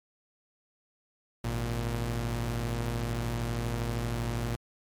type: tone pair together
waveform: sawtooth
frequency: 52.34 / 117.5 Hz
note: G#1 / A#2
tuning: +14 / +14 cents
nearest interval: octave + major second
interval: 1400 cents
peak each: -30 / -27 dBFS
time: 1.44-4.56 s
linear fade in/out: 5 ms
effects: MP3 96 kbps

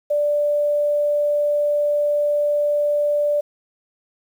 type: tone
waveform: sine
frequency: 587.3 Hz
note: D5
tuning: in tune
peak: -16 dBFS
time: 0.1-3.41 s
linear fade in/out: 10 ms
effects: 8-bit

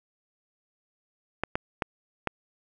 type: clicks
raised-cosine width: 0.5 ms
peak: -11 dBFS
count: 4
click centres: 1.436 / 1.555 / 1.822 / 2.273 s
effects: none

